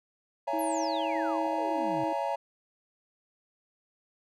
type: chord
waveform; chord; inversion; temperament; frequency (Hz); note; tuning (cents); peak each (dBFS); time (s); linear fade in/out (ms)
triangle; A# half-diminished seventh; first; just; 559.4 / 671.3 / 839.1 / 932.3; C#5 / E5 / G#5 / A#5; +16 / +31 / +18 / 0; -32; 0.47-2.36; 10
type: tone with tremolo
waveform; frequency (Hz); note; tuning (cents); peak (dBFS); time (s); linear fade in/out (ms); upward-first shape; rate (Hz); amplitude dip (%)
triangle; 321; E4; -46; -30; 0.53-2.13; 5; square; 1.6; 25
type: exponential sweep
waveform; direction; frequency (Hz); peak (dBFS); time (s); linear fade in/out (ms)
sine; down; 11890 to 124.3; -39; 0.59-2.04; 0
effects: none